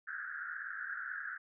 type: band-pass noise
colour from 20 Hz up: white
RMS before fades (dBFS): -42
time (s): 0.07-1.38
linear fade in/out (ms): 10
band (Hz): 1400 to 1700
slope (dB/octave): 96
effects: none